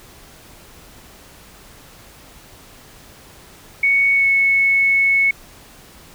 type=tone with pitch glide; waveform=sine; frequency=2223 to 2203 Hz; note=C#7 to C#7; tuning=+4 to -11 cents; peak=-12 dBFS; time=3.83-5.31 s; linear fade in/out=5 ms; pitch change=-15 cents; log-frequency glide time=4.14-4.26 s; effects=pink hiss -44 dBFS RMS until 6.14 s